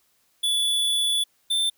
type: tone pair in turn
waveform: square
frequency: 3444 / 3557 Hz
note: A7 / A7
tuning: -38 / +18 cents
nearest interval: minor second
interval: 56 cents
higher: second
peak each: -21 dBFS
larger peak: neither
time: 0.43-1.24 / 1.5-1.7 s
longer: first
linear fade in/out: 10 ms
effects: white hiss -66 dBFS RMS until 1.77 s